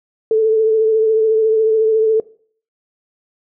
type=tone with vibrato; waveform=sine; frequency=440 Hz; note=A4; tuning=in tune; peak=-10 dBFS; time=0.31-2.2 s; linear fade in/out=2 ms; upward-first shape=triangle; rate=14 Hz; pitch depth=33 cents each way; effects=noise-tail reverb RT60 0.5 s tail -20 dB re dry